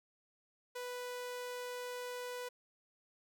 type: tone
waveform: sawtooth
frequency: 493.9 Hz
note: B4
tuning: in tune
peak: -37 dBFS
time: 0.75-2.49 s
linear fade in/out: 10 ms
effects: none